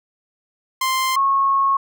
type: tone pair in turn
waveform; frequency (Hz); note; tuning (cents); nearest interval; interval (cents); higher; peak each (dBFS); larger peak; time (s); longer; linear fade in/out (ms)
sawtooth / sine; 1046.5 / 1094.4; C6 / C#6; 0 / -23; minor second; 77; second; -14; neither; 0.81-1.16 / 1.16-1.77; second; 5
effects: none